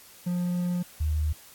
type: tone pair in turn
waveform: triangle / sine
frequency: 177.2 / 76.64 Hz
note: F3 / D#2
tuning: +25 / -26 cents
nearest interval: octave + minor third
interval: 1451 cents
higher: first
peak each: -23 dBFS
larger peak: neither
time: 0.26-0.83 / 1-1.33 s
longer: first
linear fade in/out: 10 ms
effects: white hiss -51 dBFS RMS until 1.54 s + AAC 64 kbps